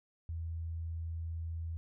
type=tone; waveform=sine; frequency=82.41 Hz; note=E2; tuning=in tune; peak=-36 dBFS; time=0.29-1.77 s; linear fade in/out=0 ms; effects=none